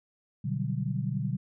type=chord; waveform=sine; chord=G major seventh; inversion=first; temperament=equal; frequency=123.47 / 146.83 / 185 / 196 Hz; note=B2 / D3 / F#3 / G3; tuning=0 / 0 / 0 / 0 cents; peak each=-32 / -32 / -35 / -36 dBFS; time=0.44-1.37 s; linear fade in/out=10 ms; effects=none